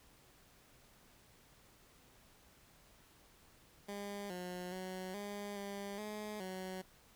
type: tone with pitch steps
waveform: 15% pulse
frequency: 202.4 / 180 / 185.8 / 203.8 / 200.3 / 211.5 / 186.7 Hz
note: G#3 / F#3 / F#3 / G#3 / G3 / G#3 / F#3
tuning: -44 / -47 / +7 / -32 / +38 / +32 / +16 cents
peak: -36 dBFS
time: 3.88-6.82 s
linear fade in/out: 10 ms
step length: 420 ms
effects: pink hiss -65 dBFS RMS until 7.15 s